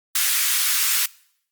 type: high-pass noise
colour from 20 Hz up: white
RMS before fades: -20 dBFS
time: 0.15-1.06 s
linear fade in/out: 5 ms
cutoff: 1300 Hz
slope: 24 dB/octave
effects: noise-tail reverb RT60 0.7 s tail -24 dB re dry + Opus 24 kbps